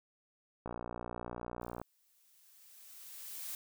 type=click train; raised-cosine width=1 ms; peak=-27 dBFS; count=70; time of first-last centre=0.66-1.816 s; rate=59.7 Hz
type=noise with exponential growth; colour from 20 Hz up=blue; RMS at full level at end=-41 dBFS; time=1.61-3.55 s; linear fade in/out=1 ms; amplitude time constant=420 ms
effects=none